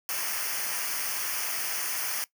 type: noise with comb filter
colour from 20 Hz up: white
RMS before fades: -31 dBFS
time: 0.09-2.24 s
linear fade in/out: 0 ms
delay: 0.26 ms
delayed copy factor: -0.8
effects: noise-tail reverb RT60 0.1 s tail -19 dB re dry